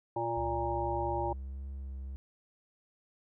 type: harmonic tone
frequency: 116.54 Hz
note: A#2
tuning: in tune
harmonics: 1 / 3 / 5 / 7 / 8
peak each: -41 / -36 / -38 / -35 / -37 dBFS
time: 0.16-1.33 s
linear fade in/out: 5 ms
type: tone with vibrato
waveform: triangle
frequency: 67.4 Hz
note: C#2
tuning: 48 cents flat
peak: -36 dBFS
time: 0.37-2.16 s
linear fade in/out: 0 ms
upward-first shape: sine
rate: 1.7 Hz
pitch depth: 23 cents each way
effects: none